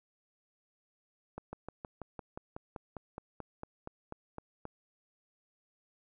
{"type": "slowing click train", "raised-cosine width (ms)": 1, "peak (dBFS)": -27, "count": 17, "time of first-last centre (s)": [1.38, 4.654], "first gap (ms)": 150, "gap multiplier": 1.04, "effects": []}